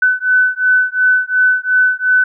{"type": "beating tone pair", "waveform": "sine", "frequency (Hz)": [1504, 1506.8], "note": ["F#6", "F#6"], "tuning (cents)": [28, 31], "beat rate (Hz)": 2.8, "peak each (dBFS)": -13, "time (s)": [0.02, 2.24], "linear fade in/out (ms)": 5, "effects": []}